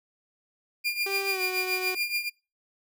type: tone with tremolo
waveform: 30% pulse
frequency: 2405 Hz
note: D7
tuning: 41 cents sharp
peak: -21 dBFS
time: 0.84-2.3 s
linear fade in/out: 20 ms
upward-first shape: triangle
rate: 7 Hz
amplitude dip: 80%
type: tone with pitch glide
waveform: sawtooth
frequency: 392 to 370 Hz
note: G4 to F#4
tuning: 0 to 0 cents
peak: -27 dBFS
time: 1.06-1.95 s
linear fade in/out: 5 ms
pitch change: -100 cents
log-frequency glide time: 1.29-1.41 s
effects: noise-tail reverb RT60 0.3 s tail -25 dB re dry